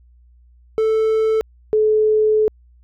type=tone pair in turn; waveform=triangle / sine; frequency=440 / 430.7 Hz; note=A4 / A4; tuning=0 / -37 cents; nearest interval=unison; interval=37 cents; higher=first; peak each=-12 dBFS; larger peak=neither; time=0.78-1.41 / 1.73-2.48 s; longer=second; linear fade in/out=0 ms; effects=added 60 Hz sine -47 dBFS peak until 2.83 s